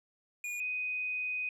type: tone pair in turn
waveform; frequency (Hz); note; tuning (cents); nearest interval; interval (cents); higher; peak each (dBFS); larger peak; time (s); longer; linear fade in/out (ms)
square / sine; 2442 / 2498; D#7 / D#7; -33 / +6; unison; 39; second; -36 / -32; second; 0.44-0.6 / 0.6-1.49; second; 2
effects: low-pass 12000 Hz 12 dB/octave